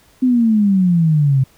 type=exponential sweep; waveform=sine; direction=down; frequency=260 to 130 Hz; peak=-10 dBFS; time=0.22-1.44 s; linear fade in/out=10 ms; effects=pink hiss -52 dBFS RMS until 1.57 s